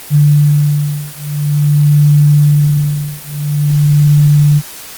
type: beating tone pair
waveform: sine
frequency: 146.83 / 147.31 Hz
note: D3 / D3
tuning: 0 / +6 cents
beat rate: 0.48 Hz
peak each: -10 dBFS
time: 0.1-4.62 s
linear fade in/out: 50 ms
effects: white hiss -30 dBFS RMS until 4.97 s + Opus 24 kbps